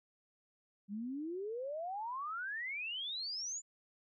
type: exponential sweep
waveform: sine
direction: up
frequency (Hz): 194.1 to 7190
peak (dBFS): -38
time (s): 0.88-3.62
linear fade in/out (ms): 50
effects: none